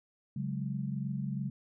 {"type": "chord", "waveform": "sine", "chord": "C# suspended fourth", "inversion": "none", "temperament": "equal", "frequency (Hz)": [138.59, 185, 207.7], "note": ["C#3", "F#3", "G#3"], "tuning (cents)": [0, 0, 0], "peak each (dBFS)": [-35, -38, -38], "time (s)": [0.36, 1.5], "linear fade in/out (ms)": 5, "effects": []}